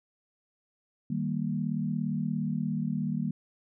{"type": "chord", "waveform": "sine", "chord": "Eb major", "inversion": "none", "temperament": "equal", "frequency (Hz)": [155.56, 196, 233.1], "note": ["Eb3", "G3", "Bb3"], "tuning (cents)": [0, 0, 0], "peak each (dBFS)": -32, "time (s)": [1.1, 3.31], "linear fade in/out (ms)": 5, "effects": []}